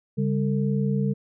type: tone cluster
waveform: sine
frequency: 140.1 / 200.6 / 448.1 Hz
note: C#3 / G3 / A4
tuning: +19 / +40 / +32 cents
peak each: -24 / -24 / -31 dBFS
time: 0.17-1.14 s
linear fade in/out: 20 ms
effects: none